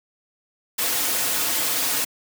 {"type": "noise with comb filter", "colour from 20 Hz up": "white", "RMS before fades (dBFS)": -23, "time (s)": [0.78, 2.05], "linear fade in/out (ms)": 10, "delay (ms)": 5.1, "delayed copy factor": -0.55, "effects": ["high-pass 150 Hz 12 dB/octave"]}